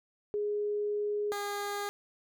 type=tone pair in turn; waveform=sine / 15% pulse; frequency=415.3 / 407.2 Hz; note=G#4 / G#4; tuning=0 / -34 cents; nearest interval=unison; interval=34 cents; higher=first; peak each=-29 / -27 dBFS; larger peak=second; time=0.34-1.32 / 1.32-1.89 s; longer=first; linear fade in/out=0 ms; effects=none